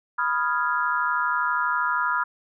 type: chord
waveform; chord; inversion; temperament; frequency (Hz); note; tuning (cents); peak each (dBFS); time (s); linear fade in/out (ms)
sine; F half-diminished seventh; second; equal; 987.8 / 1244.5 / 1396.9 / 1661.2; Cb6 / Eb6 / F6 / Ab6; 0 / 0 / 0 / 0; -26 / -27 / -25 / -31; 0.18-2.24; 10
effects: none